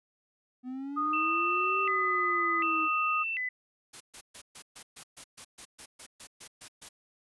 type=linear two-way sweep; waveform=triangle; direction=up then down; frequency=248.2 to 388.7 to 313.7 Hz; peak=-33 dBFS; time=0.63-2.89 s; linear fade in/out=50 ms; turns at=1.81 s
type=tone with pitch glide; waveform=sine; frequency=1234 to 1244.7 Hz; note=D#6 to D#6; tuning=-15 to 0 cents; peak=-27 dBFS; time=0.96-3.24 s; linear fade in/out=20 ms; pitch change=+15 cents; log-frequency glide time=1.32-2.86 s
type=tone with vibrato; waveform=sine; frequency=2317 Hz; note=D7; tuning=24 cents flat; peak=-30 dBFS; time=1.13-3.49 s; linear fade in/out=5 ms; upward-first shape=square; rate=0.67 Hz; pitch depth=250 cents each way
type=noise bursts; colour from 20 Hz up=white; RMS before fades=-46 dBFS; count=15; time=3.93-6.89 s; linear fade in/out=10 ms; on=76 ms; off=130 ms
effects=resampled to 24000 Hz